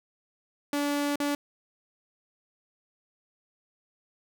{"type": "tone with dropouts", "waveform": "sawtooth", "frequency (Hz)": 288.3, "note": "D4", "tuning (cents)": -32, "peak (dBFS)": -22, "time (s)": [0.73, 1.35], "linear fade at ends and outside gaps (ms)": 2, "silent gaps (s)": [1.158, 1.201], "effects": []}